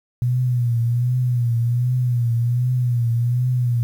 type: tone with vibrato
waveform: sine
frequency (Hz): 121.4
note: B2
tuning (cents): -29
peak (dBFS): -16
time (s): 0.22-3.83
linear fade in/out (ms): 0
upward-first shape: triangle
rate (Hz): 1.3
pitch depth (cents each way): 80
effects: 8-bit